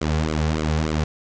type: tone with flanger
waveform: sawtooth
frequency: 77.78 Hz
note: D#2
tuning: in tune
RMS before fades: -22 dBFS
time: 0.01-1.04 s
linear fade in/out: 5 ms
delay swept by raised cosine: 1.1 to 3.3 ms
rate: 3.4 Hz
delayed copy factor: -0.95
effects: resampled to 16000 Hz + 7-bit